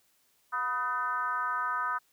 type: tone with frequency modulation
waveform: sine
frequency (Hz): 1253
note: D#6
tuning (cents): +12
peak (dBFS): -28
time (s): 0.52-1.99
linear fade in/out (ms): 20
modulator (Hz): 267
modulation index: 1.1
effects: white hiss -69 dBFS RMS until 2.12 s